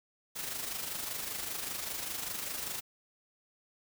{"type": "noise with amplitude modulation", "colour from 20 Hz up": "white", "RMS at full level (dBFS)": -36, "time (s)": [0.35, 2.81], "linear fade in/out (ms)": 20, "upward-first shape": "sine", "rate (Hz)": 25.1, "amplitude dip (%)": 50, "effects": []}